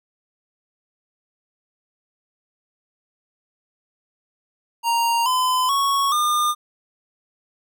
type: tone with pitch steps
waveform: square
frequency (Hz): 932.3 / 1016.7 / 1108.7 / 1209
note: A#5 / B5 / C#6 / D6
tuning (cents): 0 / +50 / 0 / +50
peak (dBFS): -18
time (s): 4.83-6.55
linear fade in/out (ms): 50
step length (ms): 430
effects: none